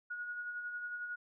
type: tone with tremolo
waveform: sine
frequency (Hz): 1450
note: F#6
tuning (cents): -35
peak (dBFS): -37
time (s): 0.1-1.16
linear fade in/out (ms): 10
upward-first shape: sine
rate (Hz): 11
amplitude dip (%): 40
effects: none